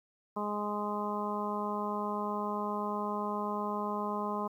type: harmonic tone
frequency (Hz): 207.7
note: G#3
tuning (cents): 0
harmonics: 1 / 2 / 3 / 4 / 5 / 6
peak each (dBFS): -37 / -39 / -41 / -40 / -36 / -43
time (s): 0.36-4.48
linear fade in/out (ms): 10
effects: 11-bit